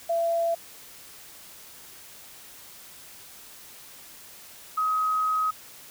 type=tone pair in turn; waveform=sine; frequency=673 / 1265.3 Hz; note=E5 / D#6; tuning=+36 / +29 cents; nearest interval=major seventh; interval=1093 cents; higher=second; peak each=-22 dBFS; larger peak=neither; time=0.09-0.55 / 4.77-5.51 s; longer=second; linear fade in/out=10 ms; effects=white hiss -47 dBFS RMS until 5.9 s